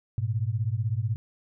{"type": "beating tone pair", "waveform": "sine", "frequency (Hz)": [103.83, 119.83], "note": ["G#2", "A#2"], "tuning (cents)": [0, 48], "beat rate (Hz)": 16, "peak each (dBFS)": [-27, -28], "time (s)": [0.18, 1.16], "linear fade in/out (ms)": 0, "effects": []}